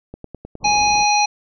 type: click train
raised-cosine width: 2 ms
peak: -19 dBFS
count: 6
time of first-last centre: 0.14-0.657 s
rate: 9.67 Hz
type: low-pass noise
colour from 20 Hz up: pink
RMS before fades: -34 dBFS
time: 0.6-1.06 s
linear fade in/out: 50 ms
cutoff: 1100 Hz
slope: 96 dB/octave
type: harmonic tone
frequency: 830 Hz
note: G#5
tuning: 1 cent flat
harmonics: 1 / 3 / 5 / 7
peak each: -15 / -20 / -22 / -23 dBFS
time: 0.64-1.26 s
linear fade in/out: 10 ms
effects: none